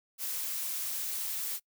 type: noise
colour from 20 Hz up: blue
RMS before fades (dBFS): -35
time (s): 0.18-1.6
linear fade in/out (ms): 50
effects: noise-tail reverb RT60 0.1 s tail -24 dB re dry